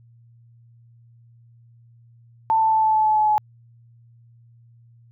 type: tone with pitch steps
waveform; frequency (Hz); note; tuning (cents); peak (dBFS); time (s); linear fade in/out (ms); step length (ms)
sine; 889 / 883.4 / 877.8 / 872.2 / 866.7 / 861.2 / 855.7 / 850.3; A5 / A5 / A5 / A5 / A5 / A5 / A5 / G#5; +18 / +7 / -4 / -15 / -26 / -37 / -48 / +41; -15; 2.5-3.38; 0; 110
effects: added 117 Hz sine -49 dBFS peak until 5.11 s